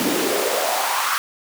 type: noise with high-pass filter sweep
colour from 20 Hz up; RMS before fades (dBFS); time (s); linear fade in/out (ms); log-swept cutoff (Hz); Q
pink; -21; 0-1.18; 0; 250 to 1300; 3.5
effects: none